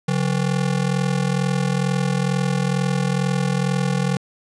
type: ring-modulated tone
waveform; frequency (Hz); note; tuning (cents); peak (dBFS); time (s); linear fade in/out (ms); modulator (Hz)
square; 160.5; E3; -46; -16; 0.08-4.17; 2; 21.1
effects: resampled to 22050 Hz + 8-bit